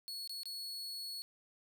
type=tone with dropouts; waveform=40% pulse; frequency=4375 Hz; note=C#8; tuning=24 cents flat; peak=-40 dBFS; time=0.08-1.22 s; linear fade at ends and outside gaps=0 ms; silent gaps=0.275-0.295 / 0.433-0.456 s; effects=none